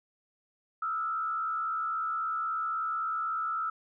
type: tone with frequency modulation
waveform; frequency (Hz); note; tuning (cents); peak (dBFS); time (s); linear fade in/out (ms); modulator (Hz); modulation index
sine; 1317; E6; -2; -29; 0.82-3.7; 5; 69.7; 0.76
effects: none